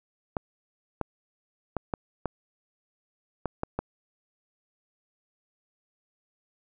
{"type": "clicks", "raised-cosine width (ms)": 1, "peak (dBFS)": -14, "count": 8, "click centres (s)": [0.368, 1.013, 1.767, 1.938, 2.257, 3.457, 3.634, 3.79], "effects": []}